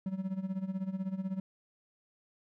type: tone with tremolo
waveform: triangle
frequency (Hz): 189.9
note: F#3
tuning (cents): +45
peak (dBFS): -28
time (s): 0.06-1.4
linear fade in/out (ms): 2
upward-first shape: sine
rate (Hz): 16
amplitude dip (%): 80
effects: none